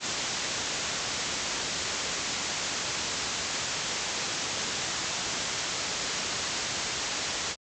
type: low-pass noise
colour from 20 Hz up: white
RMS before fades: -32 dBFS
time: 0-7.56 s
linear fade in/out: 50 ms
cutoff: 7500 Hz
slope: 96 dB/octave
effects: high-pass 60 Hz 12 dB/octave